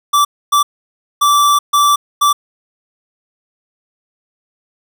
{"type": "tone bursts at uneven times", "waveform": "square", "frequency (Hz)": 1164, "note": "D6", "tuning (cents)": -16, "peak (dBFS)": -9, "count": 5, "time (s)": [[0.13, 0.25], [0.52, 0.63], [1.21, 1.59], [1.73, 1.96], [2.21, 2.33]], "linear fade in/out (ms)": 10, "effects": []}